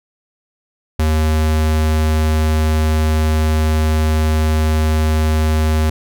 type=tone; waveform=square; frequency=78 Hz; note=D#2; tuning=5 cents sharp; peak=-13 dBFS; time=0.99-5.9 s; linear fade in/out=5 ms; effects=none